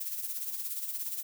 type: noise with tremolo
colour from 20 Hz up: violet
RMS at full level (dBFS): -34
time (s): 0-1.23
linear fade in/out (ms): 10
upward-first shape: sine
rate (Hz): 17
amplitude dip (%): 55
effects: none